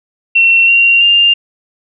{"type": "tone with pitch steps", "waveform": "sine", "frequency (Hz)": [2716, 2757, 2799], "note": ["F7", "F7", "F7"], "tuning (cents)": [-49, -23, 3], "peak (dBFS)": -5, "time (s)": [0.35, 1.34], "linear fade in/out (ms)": 10, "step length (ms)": 330, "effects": []}